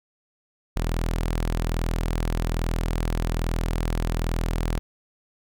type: tone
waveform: sawtooth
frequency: 41.2 Hz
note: E1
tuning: in tune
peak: -19 dBFS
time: 0.76-4.79 s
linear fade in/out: 0 ms
effects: none